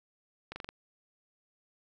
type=slowing click train; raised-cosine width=0.3 ms; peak=-24 dBFS; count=5; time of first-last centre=0.52-0.69 s; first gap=40 ms; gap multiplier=1.04; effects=none